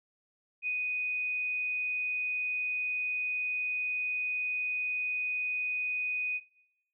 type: tone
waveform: sine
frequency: 2489 Hz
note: D#7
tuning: in tune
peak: -29 dBFS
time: 0.62-6.41 s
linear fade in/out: 50 ms
effects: noise-tail reverb RT60 0.8 s tail -18 dB re dry